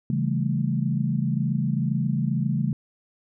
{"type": "chord", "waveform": "sine", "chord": "A dominant seventh", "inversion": "first", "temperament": "just", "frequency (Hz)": [137.5, 165, 198, 220], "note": ["C#3", "E3", "G3", "A3"], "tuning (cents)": [-14, 2, 18, 0], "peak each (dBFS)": [-25, -27, -29, -28], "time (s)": [0.1, 2.73], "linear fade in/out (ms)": 2, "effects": []}